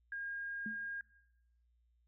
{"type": "tone", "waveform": "sine", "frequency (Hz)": 1621, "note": "G#6", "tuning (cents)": -42, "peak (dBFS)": -39, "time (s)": [0.12, 1.01], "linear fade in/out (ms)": 2}
{"type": "tone with exponential decay", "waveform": "sine", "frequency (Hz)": 215, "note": "A3", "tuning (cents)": -40, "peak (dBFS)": -38, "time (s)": [0.66, 0.87], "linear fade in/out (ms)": 2, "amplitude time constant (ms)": 44}
{"effects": ["noise-tail reverb RT60 0.9 s tail -21 dB re dry", "added 59 Hz sine -70 dBFS peak until 2.07 s"]}